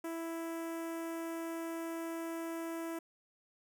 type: tone with notch filter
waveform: sawtooth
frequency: 330.5 Hz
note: E4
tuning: 5 cents sharp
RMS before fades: -40 dBFS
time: 0.04-2.99 s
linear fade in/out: 5 ms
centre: 4100 Hz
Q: 0.71
effects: none